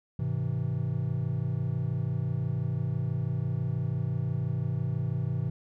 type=chord; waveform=triangle; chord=Ab augmented; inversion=none; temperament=just; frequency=103.83 / 129.78 / 162.23 Hz; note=Ab2 / C3 / E3; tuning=0 / -14 / -27 cents; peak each=-31 / -28 / -31 dBFS; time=0.19-5.5 s; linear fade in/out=5 ms; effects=none